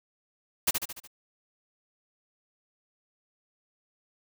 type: noise with echo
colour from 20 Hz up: white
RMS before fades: -23 dBFS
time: 0.67-0.71 s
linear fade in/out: 10 ms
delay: 73 ms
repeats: 5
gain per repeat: -5 dB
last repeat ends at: 1.075 s
effects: none